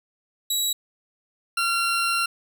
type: tone pair in turn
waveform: 20% pulse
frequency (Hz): 3884 / 1373.2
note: B7 / F6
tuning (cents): -30 / -30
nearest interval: octave + tritone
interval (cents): 1800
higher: first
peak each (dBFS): -16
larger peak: neither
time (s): 0.5-0.73 / 1.57-2.26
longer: second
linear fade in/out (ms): 5
effects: none